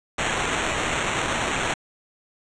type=noise with sample-and-hold; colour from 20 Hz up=blue; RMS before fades=-25 dBFS; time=0.18-1.74 s; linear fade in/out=5 ms; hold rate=4900 Hz; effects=resampled to 22050 Hz